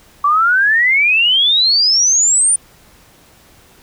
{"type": "exponential sweep", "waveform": "sine", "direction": "up", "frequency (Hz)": [1134, 9397], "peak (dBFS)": -9, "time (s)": [0.24, 2.56], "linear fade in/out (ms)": 5, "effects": ["pink hiss -47 dBFS RMS until 3.82 s"]}